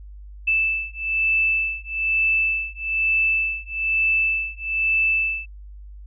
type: beating tone pair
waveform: sine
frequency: 2637 / 2638.1 Hz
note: E7 / E7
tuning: 0 / +1 cents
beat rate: 1.1 Hz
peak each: -22 dBFS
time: 0.47-5.46 s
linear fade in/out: 10 ms
effects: added 50 Hz sine -37 dBFS peak until 6.06 s